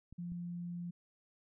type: clicks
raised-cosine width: 5 ms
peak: -39 dBFS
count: 2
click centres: 0.126 / 0.32 s
type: tone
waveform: sine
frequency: 174 Hz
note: F3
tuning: 6 cents flat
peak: -39 dBFS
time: 0.18-0.91 s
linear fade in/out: 10 ms
effects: none